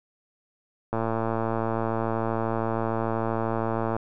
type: click train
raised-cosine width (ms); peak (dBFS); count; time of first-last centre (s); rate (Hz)
1; -13; 344; 0.93-3.965; 113
effects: none